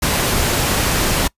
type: noise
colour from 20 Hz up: pink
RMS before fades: -17 dBFS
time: 0.02-1.28 s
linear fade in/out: 10 ms
effects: noise-tail reverb RT60 0.1 s tail -24 dB re dry + resampled to 32000 Hz